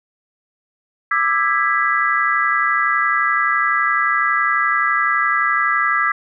sine chord, E dominant seventh, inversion third, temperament just, 1186.7 / 1318.5 / 1648.1 / 1977.8 Hz, D6 / E6 / G#6 / B6, +18 / 0 / -14 / +2 cents, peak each -20 dBFS, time 1.11-6.12 s, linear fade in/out 5 ms, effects none

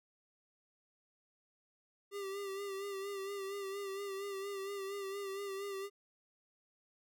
square tone with vibrato, 395.2 Hz, G4, 14 cents sharp, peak -40 dBFS, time 2.11-5.9 s, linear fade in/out 50 ms, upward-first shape sine, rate 4.3 Hz, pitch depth 43 cents each way, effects none

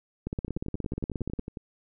two click trains, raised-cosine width 3 ms, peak -23 / -18 dBFS, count 14 / 20, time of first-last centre 0.39-1.572 / 0.27-1.394 s, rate 11 / 16.9 Hz, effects none

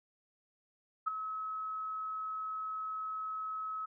sine tone with ADSR envelope, 1286 Hz, E6, 43 cents flat, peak -26 dBFS, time 1.06-3.86 s, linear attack 19 ms, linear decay 7 ms, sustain -10 dB, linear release 12 ms, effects none

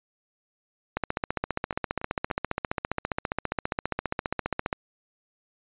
two click trains, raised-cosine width 0.5 ms, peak -11 / -23 dBFS, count 57 / 4, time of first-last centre 0.97-4.728 / 1.44-2.302 s, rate 14.9 / 3.48 Hz, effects resampled to 8000 Hz

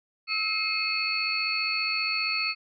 sine tone cluster, 1302 / 2140 / 2476 / 2571 / 4417 Hz, E6 / C7 / D#7 / E7 / C#8, -22 / +38 / -9 / -44 / -7 cents, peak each -35 / -35 / -35 / -29 / -29 dBFS, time 0.27-2.55 s, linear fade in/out 50 ms, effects none

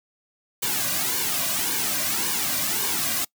white noise with flanger, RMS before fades -25 dBFS, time 0.62-3.25 s, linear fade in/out 10 ms, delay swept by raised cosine 1.5 to 2.31 ms, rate 1.8 Hz, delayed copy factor -0.8, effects noise-tail reverb RT60 0.1 s tail -24 dB re dry

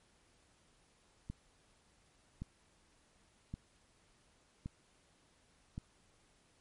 click train, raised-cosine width 5 ms, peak -29 dBFS, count 5, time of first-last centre 1.3-5.779 s, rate 0.893 Hz, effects pink hiss -70 dBFS RMS until 6.6 s + MP3 48 kbps

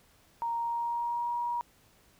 sine tone with pitch glide, 932.3 to 954.6 Hz, A#5 to A#5, 0 to +41 cents, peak -29 dBFS, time 0.42-1.61 s, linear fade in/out 0 ms, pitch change +41 cents, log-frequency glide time 0.55-1.37 s, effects pink hiss -63 dBFS RMS until 2.19 s

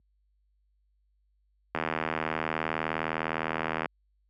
click train, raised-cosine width 0.5 ms, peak -13 dBFS, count 169, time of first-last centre 1.75-3.858 s, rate 79.7 Hz, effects added 50 Hz sine -48 dBFS peak until 4.29 s + high-pass 150 Hz 12 dB/octave

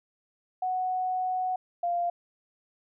sine tone pair in turn, 740 / 696.2 Hz, F#5 / F5, 0 / -6 cents, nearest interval minor second, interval 106 cents, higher first, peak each -26 / -25 dBFS, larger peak second, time 0.62-1.56 / 1.83-2.1 s, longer first, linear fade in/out 5 ms, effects none

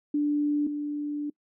sine tone pair in turn, 293.7 / 293.7 Hz, D4 / D4, 0 / 0 cents, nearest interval unison, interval 0 cents, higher neither, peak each -22 / -28 dBFS, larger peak first, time 0.14-0.67 / 0.67-1.3 s, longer second, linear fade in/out 5 ms, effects noise-tail reverb RT60 0.1 s tail -24 dB re dry

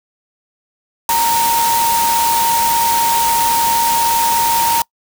sine tone in noise, 927 Hz, A#5, 10 cents flat, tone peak -13 dBFS, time 1.09-4.82 s, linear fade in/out 2 ms, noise white, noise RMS -19 dBFS, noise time 1.09-4.82 s, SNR +3 dB, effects noise-tail reverb RT60 0.1 s tail -25 dB re dry

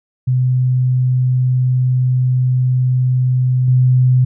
sine tone with level steps, 127.2 Hz, C3, 48 cents flat, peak -11 / -8 dBFS, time 0.27-4.25 s, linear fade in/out 10 ms, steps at 3.68 s, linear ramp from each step 2 ms, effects none

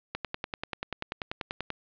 click train, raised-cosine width 0.3 ms, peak -16 dBFS, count 17, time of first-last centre 0.15-1.703 s, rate 10.3 Hz, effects resampled to 11025 Hz + 8-bit

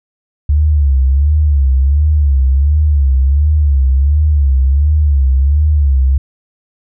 sine tone with vibrato, 70.8 Hz, C#2, 37 cents sharp, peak -7 dBFS, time 0.49-6.18 s, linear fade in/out 5 ms, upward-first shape sine, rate 1.4 Hz, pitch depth 130 cents each way, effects none

